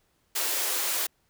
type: high-pass noise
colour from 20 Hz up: white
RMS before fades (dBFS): -28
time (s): 0.35-1.07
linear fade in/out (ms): 10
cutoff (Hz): 310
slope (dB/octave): 96
effects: pink hiss -70 dBFS RMS until 1.29 s